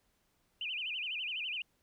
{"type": "tone with vibrato", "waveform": "sine", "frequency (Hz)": 2722, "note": "F7", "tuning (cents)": -45, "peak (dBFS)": -35, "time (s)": [0.61, 1.62], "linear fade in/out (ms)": 2, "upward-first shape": "sine", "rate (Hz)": 12, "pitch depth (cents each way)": 220, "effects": ["pink hiss -75 dBFS RMS until 1.82 s"]}